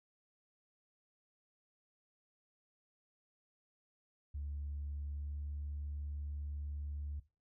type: tone with pitch glide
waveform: sine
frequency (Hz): 72.2 to 72.83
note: D2 to D2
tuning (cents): -29 to -14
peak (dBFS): -38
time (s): 4.34-7.2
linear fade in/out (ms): 10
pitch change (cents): +15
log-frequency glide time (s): 5.1-5.36
effects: noise-tail reverb RT60 0.3 s tail -18 dB re dry + tanh soft clip ceiling -35 dBFS